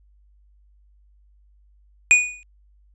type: tone with exponential decay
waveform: square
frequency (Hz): 2465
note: D#7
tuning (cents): -17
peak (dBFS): -8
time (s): 2.11-2.43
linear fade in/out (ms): 0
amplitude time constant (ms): 69
effects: added 50 Hz sine -53 dBFS peak until 2.94 s + resampled to 24000 Hz